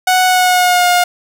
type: tone with pitch glide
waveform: sawtooth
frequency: 739 to 712.6 Hz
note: F#5 to F5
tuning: -2 to +35 cents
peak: -5 dBFS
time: 0.07-1.04 s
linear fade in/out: 5 ms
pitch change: -63 cents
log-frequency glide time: 0.26-0.87 s
effects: none